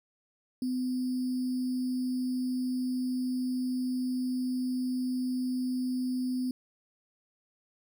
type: tone with sample-and-hold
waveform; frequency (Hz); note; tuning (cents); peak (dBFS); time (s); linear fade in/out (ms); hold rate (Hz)
sine; 253.4; B3; +45; -28; 0.62-6.51; 2; 4900
effects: none